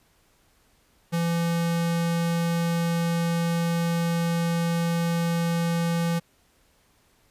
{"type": "tone", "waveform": "square", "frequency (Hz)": 168.8, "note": "E3", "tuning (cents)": 41, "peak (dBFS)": -23, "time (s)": [1.12, 6.2], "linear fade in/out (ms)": 20, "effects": ["pink hiss -63 dBFS RMS until 7.3 s", "resampled to 32000 Hz"]}